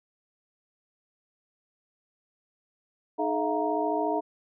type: tone cluster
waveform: sine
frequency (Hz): 307.9 / 426.5 / 652 / 706 / 935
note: D#4 / G#4 / E5 / F5 / A#5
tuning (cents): -18 / +46 / -19 / +19 / +5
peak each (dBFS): -31 / -31 / -31 / -31 / -31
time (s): 3.18-4.21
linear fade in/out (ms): 20
effects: none